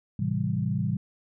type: chord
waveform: sine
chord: A minor seventh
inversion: none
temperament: equal with one note detuned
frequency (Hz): 110 / 132.72 / 164.81 / 196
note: A2 / C3 / E3 / G3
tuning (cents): 0 / +25 / 0 / 0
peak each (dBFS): -30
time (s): 0.19-0.97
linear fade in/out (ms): 5
effects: none